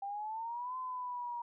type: exponential two-way sweep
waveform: sine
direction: up then down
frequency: 787 to 1028 to 948 Hz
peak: -37 dBFS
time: 0.02-1.42 s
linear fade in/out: 5 ms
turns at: 0.77 s
effects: none